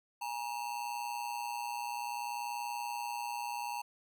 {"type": "ring-modulated tone", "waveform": "square", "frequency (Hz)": 890, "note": "A5", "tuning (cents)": 20, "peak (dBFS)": -34, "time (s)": [0.21, 3.82], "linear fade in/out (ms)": 10, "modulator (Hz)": 60.3, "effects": []}